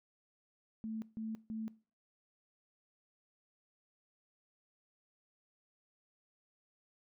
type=tone bursts; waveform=sine; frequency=220.8 Hz; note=A3; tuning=6 cents sharp; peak=-38 dBFS; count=3; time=0.84-1.68 s; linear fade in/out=0 ms; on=180 ms; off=150 ms; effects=noise-tail reverb RT60 0.4 s tail -21 dB re dry